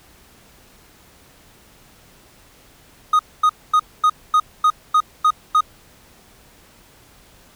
triangle tone bursts, 1244.5 Hz, D#6, in tune, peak -9 dBFS, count 9, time 3.13-5.608 s, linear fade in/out 5 ms, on 62 ms, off 240 ms, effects pink hiss -50 dBFS RMS until 7.55 s

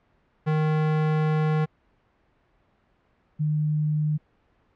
square / sine tone pair in turn, 154.9 / 151.8 Hz, D#3 / D#3, -7 / -42 cents, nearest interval unison, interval 35 cents, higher first, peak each -21 dBFS, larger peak neither, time 0.46-1.66 / 3.39-4.18 s, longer first, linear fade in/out 20 ms, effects pink hiss -65 dBFS RMS until 4.75 s + low-pass 2000 Hz 12 dB/octave

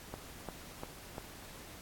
click train, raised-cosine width 1 ms, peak -26 dBFS, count 4, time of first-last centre 0.14-1.182 s, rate 2.88 Hz, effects pink hiss -51 dBFS RMS until 1.81 s + AAC 64 kbps

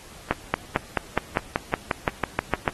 accelerating click train, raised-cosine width 0.5 ms, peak -5 dBFS, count 14, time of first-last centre 0.31-2.678 s, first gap 230 ms, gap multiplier 0.96, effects pink hiss -46 dBFS RMS until 2.73 s + AAC 32 kbps

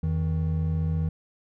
triangle tone pair together, 84.28 / 159.1 Hz, E2 / D#3, +39 / +39 cents, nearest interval major seventh, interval 1100 cents, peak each -24 dBFS, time 0.03-1.09 s, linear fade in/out 5 ms, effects none

